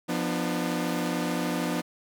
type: chord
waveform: sawtooth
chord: B diminished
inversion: second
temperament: equal with one note detuned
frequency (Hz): 174.61 / 246.9 / 300.2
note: F3 / B3 / D4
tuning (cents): 0 / 0 / +38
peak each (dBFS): -27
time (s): 0.08-1.82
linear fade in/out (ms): 20
effects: none